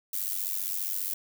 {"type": "noise with amplitude modulation", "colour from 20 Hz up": "violet", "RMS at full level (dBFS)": -28, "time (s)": [0.13, 1.14], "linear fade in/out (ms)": 5, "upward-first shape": "sine", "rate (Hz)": 95, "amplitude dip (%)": 85, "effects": []}